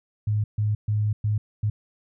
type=tone bursts at uneven times; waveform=sine; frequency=105.8 Hz; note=G#2; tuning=33 cents sharp; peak=-20 dBFS; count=5; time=0.27-0.44 / 0.58-0.75 / 0.88-1.13 / 1.24-1.38 / 1.63-1.7 s; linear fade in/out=5 ms; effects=none